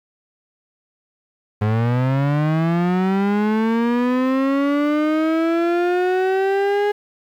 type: linear sweep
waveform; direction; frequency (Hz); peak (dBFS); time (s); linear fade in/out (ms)
35% pulse; up; 103.83 to 415.1; -14; 1.61-6.92; 10
effects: low-pass 2000 Hz 12 dB/octave + 8-bit